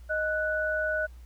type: tone pair together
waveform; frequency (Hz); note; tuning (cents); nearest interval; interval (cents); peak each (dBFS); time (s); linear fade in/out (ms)
sine; 622.3 / 1481; D#5 / F#6; 0 / +1; octave + minor third; 1501; -29 / -28; 0.09-1.07; 20
effects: added 60 Hz sine -44 dBFS peak until 1.25 s + pink hiss -63 dBFS RMS until 1.25 s

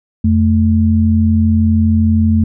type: tone pair together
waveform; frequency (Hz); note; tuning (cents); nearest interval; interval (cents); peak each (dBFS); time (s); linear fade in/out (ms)
sine; 87.36 / 220; F2 / A3; +1 / 0; octave + major third; 1599; -11; 0.24-2.44; 5
effects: none

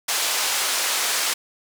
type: band-pass noise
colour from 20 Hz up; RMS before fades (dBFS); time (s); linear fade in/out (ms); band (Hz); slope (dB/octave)
white; -23; 0.08-1.34; 10; 550 to 8200; 12
effects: none

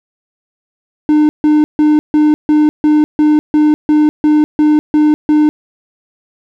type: tone bursts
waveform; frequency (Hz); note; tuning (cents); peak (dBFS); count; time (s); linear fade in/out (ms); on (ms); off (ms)
triangle; 302.2; D4; +50; -4; 13; 1.09-5.49; 0; 200; 150
effects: none

